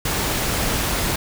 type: noise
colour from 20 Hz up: pink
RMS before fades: -22 dBFS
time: 0.05-1.16 s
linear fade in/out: 5 ms
effects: none